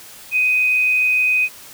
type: tone with amplitude modulation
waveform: sine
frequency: 2504 Hz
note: D#7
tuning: 10 cents sharp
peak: -12 dBFS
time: 0.31-1.49 s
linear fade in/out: 50 ms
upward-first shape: sine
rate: 127 Hz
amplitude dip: 30%
effects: white hiss -40 dBFS RMS until 1.73 s